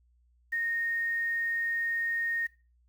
sine tone with quantisation, 1851 Hz, A#6, 13 cents flat, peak -28 dBFS, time 0.52-2.47 s, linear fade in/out 10 ms, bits 9, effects noise-tail reverb RT60 0.3 s tail -17 dB re dry + added 60 Hz sine -63 dBFS peak until 2.88 s

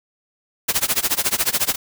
white noise with tremolo, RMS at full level -17 dBFS, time 0.68-1.76 s, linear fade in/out 10 ms, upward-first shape sine, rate 14 Hz, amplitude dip 95%, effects none

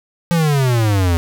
square exponential sweep, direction down, 174.61 to 82.41 Hz, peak -13 dBFS, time 0.31-1.17 s, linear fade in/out 0 ms, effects none

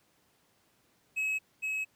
triangle tone with echo, 2566 Hz, E7, 47 cents flat, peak -27 dBFS, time 1.16-1.39 s, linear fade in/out 20 ms, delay 460 ms, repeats 1, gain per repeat -2 dB, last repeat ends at 1.85 s, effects pink hiss -69 dBFS RMS until 1.95 s + high-pass 100 Hz 12 dB/octave

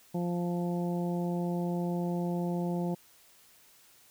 harmonic tone, 174.61 Hz, F3, in tune, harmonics 1 / 2 / 3 / 4 / 5, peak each -30 / -36 / -40 / -42 / -44 dBFS, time 0.14-2.95 s, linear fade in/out 10 ms, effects white hiss -60 dBFS RMS until 4.1 s

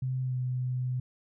sine tone with pitch glide, 129.4 to 126.59 Hz, C3 to B2, -19 to +43 cents, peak -28 dBFS, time 0.02-1 s, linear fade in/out 5 ms, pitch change -38 cents, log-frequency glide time 0.21-0.37 s, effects none

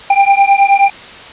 square beating tone pair, 789 / 798.5 Hz, G5 / G5, +11 / +32 cents, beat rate 9.5 Hz, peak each -10 dBFS, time 0.1-0.9 s, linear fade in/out 5 ms, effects white hiss -32 dBFS RMS until 1.32 s + resampled to 8000 Hz

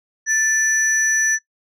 sine tone pair together, 1760 / 5920 Hz, A6 / F#8, 0 / 0 cents, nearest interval octave + major sixth, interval 2100 cents, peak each -16 dBFS, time 0.26-1.39 s, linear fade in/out 50 ms, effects noise-tail reverb RT60 0.1 s tail -19 dB re dry + tanh soft clip ceiling -11 dBFS

